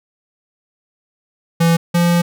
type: tone pair in turn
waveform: square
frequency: 167.4 / 172.6 Hz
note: E3 / F3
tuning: +27 / -20 cents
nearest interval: minor second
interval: 53 cents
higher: second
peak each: -11 / -12 dBFS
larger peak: first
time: 1.6-1.77 / 1.94-2.22 s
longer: second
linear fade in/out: 10 ms
effects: none